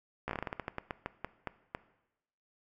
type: slowing click train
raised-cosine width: 0.5 ms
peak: -20 dBFS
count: 17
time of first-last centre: 0.28-1.749 s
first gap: 14 ms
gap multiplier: 1.22
effects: noise-tail reverb RT60 0.9 s tail -17 dB re dry